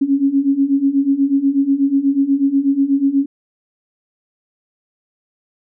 sine beating tone pair, 271.4 / 279.6 Hz, C#4 / C#4, -36 / +15 cents, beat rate 8.2 Hz, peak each -17 / -14 dBFS, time 0.01-3.26 s, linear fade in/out 10 ms, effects none

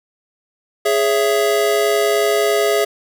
square chord, C# minor, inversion second, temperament just, 415.8 / 554.4 / 665.2 Hz, G#4 / C#5 / E5, +2 / 0 / +16 cents, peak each -17 / -23 / -19 dBFS, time 0.85-2.85 s, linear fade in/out 10 ms, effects none

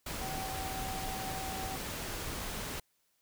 sine tone in noise, 764 Hz, G5, 45 cents flat, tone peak -40 dBFS, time 0.21-1.76 s, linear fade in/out 5 ms, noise pink, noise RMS -39 dBFS, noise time 0.06-2.8 s, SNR -4 dB, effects white hiss -75 dBFS RMS until 3.21 s

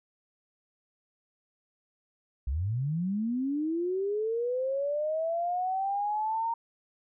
sine linear sweep, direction up, 58.5 to 929 Hz, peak -27 dBFS, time 2.47-6.54 s, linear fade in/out 5 ms, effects none

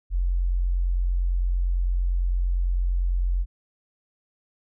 sine tone, 44.43 Hz, F1, 31 cents sharp, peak -20 dBFS, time 0.1-3.46 s, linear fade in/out 50 ms, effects none

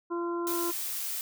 harmonic tone, 343.5 Hz, F4, 29 cents flat, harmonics 1 / 2 / 3 / 4, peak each -30 / -45 / -36 / -43 dBFS, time 0.1-0.72 s, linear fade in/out 20 ms
blue noise, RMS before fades -34 dBFS, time 0.47-1.21 s, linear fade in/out 0 ms
effects none

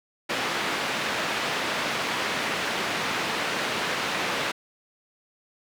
white band-pass noise, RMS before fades -28 dBFS, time 0.29-4.52 s, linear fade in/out 10 ms, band 160 to 2600 Hz, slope 12 dB/octave, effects none

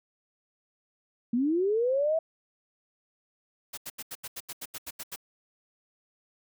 sine linear sweep, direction up, 226.3 to 659.3 Hz, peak -23 dBFS, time 1.33-2.19 s, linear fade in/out 5 ms
white noise bursts, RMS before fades -38 dBFS, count 12, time 3.73-5.161 s, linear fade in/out 10 ms, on 45 ms, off 81 ms
effects none

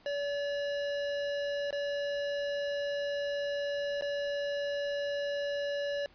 square tone with dropouts, 572 Hz, D5, 46 cents flat, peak -32 dBFS, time 0.06-6.06 s, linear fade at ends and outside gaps 1 ms, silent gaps 1.707-1.727 / 4.011-4.022 s, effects pink hiss -61 dBFS RMS until 6.14 s + resampled to 11025 Hz

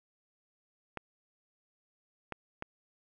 clicks, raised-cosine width 0.5 ms, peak -22 dBFS, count 3, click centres 0.973 / 2.323 / 2.624 s, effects none

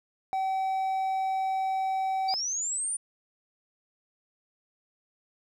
triangle tone, 765 Hz, G5, 42 cents flat, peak -24 dBFS, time 0.33-2.34 s, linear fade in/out 0 ms
sine linear sweep, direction up, 4615 to 9397 Hz, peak -28 dBFS, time 2.28-2.97 s, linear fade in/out 10 ms
effects none

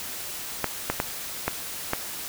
clicks, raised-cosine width 0.5 ms, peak -8 dBFS, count 5, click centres 0.643 / 0.9 / 1.001 / 1.48 / 1.934 s, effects white hiss -35 dBFS RMS until 2.28 s

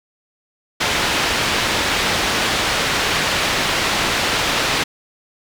white low-pass noise, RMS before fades -19 dBFS, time 0.8-4.84 s, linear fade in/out 10 ms, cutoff 3500 Hz, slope 12 dB/octave, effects none

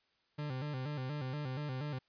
40% pulse tone with vibrato, 138.59 Hz, C#3, in tune, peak -36 dBFS, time 0.38-1.99 s, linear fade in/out 10 ms, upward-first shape square, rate 4.2 Hz, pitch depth 120 cents each way, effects white hiss -75 dBFS RMS until 2.08 s + resampled to 11025 Hz

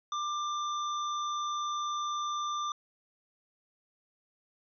square tone, 1188 Hz, D6, 20 cents sharp, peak -32 dBFS, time 0.12-2.72 s, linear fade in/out 2 ms, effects resampled to 16000 Hz

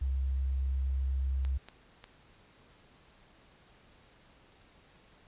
sine tone with vibrato, 66.5 Hz, C2, 29 cents sharp, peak -28 dBFS, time 0.01-1.58 s, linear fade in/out 10 ms, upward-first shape triangle, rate 8.3 Hz, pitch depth 9 cents each way
clicks, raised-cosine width 0.2 ms, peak -29 dBFS, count 3, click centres 1.45 / 1.686 / 2.041 s
effects pink hiss -61 dBFS RMS until 5.27 s + resampled to 8000 Hz

